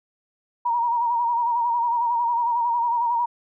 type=tone with vibrato; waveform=sine; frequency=946 Hz; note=A#5; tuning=25 cents sharp; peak=-19 dBFS; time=0.65-3.26 s; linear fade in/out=10 ms; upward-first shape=sine; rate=11 Hz; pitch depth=51 cents each way; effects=none